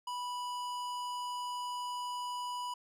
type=tone with hard clipping; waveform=sine; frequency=984 Hz; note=B5; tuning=7 cents flat; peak=-38 dBFS; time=0.07-2.74 s; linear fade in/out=5 ms; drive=16 dB; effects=none